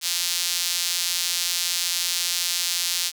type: tone with high-pass filter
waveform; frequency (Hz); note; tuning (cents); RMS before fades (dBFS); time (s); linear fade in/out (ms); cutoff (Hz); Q
sawtooth; 174.61; F3; 0; -25; 0.01-3.12; 50; 4300; 1.3
effects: 7-bit